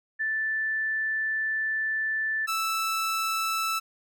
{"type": "tone pair in turn", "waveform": ["sine", "sawtooth"], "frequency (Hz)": [1760, 1318.5], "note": ["A6", "E6"], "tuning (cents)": [0, 0], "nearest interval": "perfect fourth", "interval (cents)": 500, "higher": "first", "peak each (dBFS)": [-25, -22], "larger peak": "second", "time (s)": [[0.19, 2.47], [2.47, 3.8]], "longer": "first", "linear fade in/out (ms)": 20, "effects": []}